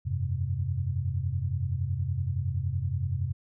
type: chord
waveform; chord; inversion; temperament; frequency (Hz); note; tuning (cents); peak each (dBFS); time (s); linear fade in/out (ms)
sine; F suspended second; none; equal; 87.31 / 98 / 130.81; F2 / G2 / C3; 0 / 0 / 0; -31; 0.05-3.33; 20
effects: none